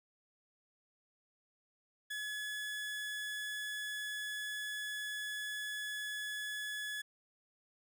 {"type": "tone", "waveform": "30% pulse", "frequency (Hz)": 1701, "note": "G#6", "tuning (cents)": 41, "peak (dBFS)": -36, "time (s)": [2.1, 7.02], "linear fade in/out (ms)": 10, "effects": []}